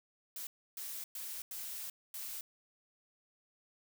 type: noise bursts at uneven times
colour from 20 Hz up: blue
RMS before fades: -43 dBFS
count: 5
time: 0.36-0.47 / 0.77-1.04 / 1.15-1.42 / 1.51-1.9 / 2.14-2.41 s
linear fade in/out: 2 ms
effects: none